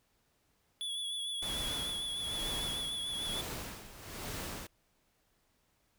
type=tone with vibrato; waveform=square; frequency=3397 Hz; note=G#7; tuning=38 cents sharp; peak=-36 dBFS; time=0.81-3.41 s; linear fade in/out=0 ms; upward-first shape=sine; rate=6.7 Hz; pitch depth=34 cents each way
type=noise with tremolo; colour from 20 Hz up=pink; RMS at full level=-40 dBFS; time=1.42-4.67 s; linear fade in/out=5 ms; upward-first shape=sine; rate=1.1 Hz; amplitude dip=75%
effects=pink hiss -74 dBFS RMS until 5.98 s